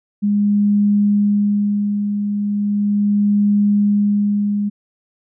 sine tone with tremolo, 205.1 Hz, G#3, 21 cents flat, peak -11 dBFS, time 0.22-4.7 s, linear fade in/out 20 ms, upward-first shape sine, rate 0.37 Hz, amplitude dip 50%, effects none

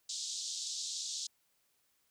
white band-pass noise, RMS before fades -40 dBFS, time 0.09-1.27 s, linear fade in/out 5 ms, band 3500 to 7500 Hz, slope 48 dB/octave, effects white hiss -75 dBFS RMS until 2.1 s

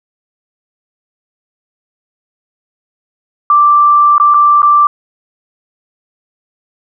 sine tone with dropouts, 1174.7 Hz, D6, in tune, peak -4 dBFS, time 3.5-4.87 s, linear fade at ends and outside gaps 2 ms, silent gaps 4.181-4.199 / 4.339-4.343 / 4.619-4.629 s, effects none

